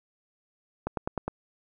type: click train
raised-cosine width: 1 ms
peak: -15 dBFS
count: 5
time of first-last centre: 0.87-1.28 s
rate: 9.76 Hz
effects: none